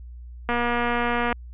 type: click train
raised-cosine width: 0.5 ms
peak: -10 dBFS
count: 201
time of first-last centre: 0.49-1.327 s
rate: 239 Hz
effects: added 60 Hz sine -37 dBFS peak until 1.53 s + resampled to 8000 Hz